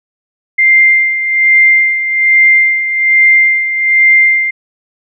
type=tone with tremolo; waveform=sine; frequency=2097 Hz; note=C7; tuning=3 cents sharp; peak=-3 dBFS; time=0.58-4.51 s; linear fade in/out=10 ms; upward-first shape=sine; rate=1.2 Hz; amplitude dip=65%; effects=none